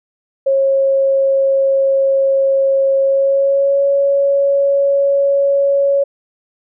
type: tone with pitch glide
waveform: sine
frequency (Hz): 543 to 557.9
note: C#5 to C#5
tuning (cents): -36 to +11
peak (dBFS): -10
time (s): 0.46-6.04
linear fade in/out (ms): 10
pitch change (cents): +47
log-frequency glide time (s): 3-3.84
effects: none